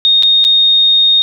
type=tone with dropouts; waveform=sine; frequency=3700 Hz; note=A#7; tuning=14 cents flat; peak=-6 dBFS; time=0.05-1.22 s; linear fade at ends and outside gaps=0 ms; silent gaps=0.225-0.233 / 0.442-0.449 s; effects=none